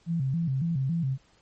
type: tone with vibrato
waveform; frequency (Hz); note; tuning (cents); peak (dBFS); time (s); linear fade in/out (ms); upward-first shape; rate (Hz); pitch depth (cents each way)
sine; 149.6; D3; +32; -24; 0.06-1.18; 50; square; 3.6; 200
effects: pink hiss -63 dBFS RMS until 1.41 s + MP3 32 kbps